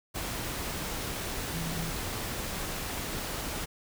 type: tone in noise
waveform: sine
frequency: 164.81 Hz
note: E3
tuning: in tune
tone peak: -34 dBFS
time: 1.53-1.91 s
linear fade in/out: 20 ms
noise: pink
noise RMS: -35 dBFS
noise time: 0.14-3.66 s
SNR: -2 dB
effects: none